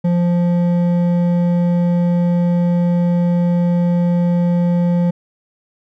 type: tone with hard clipping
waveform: sine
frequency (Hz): 174.4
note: F3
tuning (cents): -2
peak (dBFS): -14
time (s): 0.04-5.11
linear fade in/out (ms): 10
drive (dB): 8
effects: none